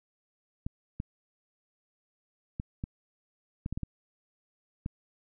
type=clicks; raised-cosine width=5 ms; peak=-21 dBFS; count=9; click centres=0.665 / 1.001 / 2.599 / 2.839 / 3.661 / 3.726 / 3.775 / 3.833 / 4.861 s; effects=none